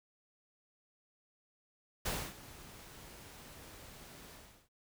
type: noise with ADSR envelope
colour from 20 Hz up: pink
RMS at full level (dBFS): -35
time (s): 2.05-4.69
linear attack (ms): 11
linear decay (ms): 270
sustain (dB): -18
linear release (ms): 380
effects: none